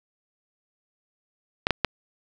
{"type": "clicks", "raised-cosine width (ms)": 0.3, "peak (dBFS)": -4, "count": 3, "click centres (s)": [1.669, 1.707, 1.847], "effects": []}